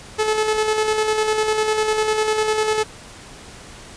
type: tone with tremolo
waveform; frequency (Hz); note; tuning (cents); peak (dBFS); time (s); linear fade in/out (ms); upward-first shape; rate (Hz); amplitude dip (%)
sawtooth; 432.1; A4; -31; -12; 0.18-2.84; 20; square; 10; 40
effects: pink hiss -40 dBFS RMS until 3.96 s + resampled to 22050 Hz